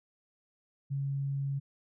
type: tone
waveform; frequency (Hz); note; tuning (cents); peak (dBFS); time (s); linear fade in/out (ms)
sine; 138.59; C#3; 0; -30; 0.9-1.6; 20
effects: none